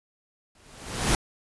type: noise with exponential growth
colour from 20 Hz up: pink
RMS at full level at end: -20 dBFS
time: 0.55-1.15 s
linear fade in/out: 2 ms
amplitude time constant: 130 ms
effects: resampled to 24000 Hz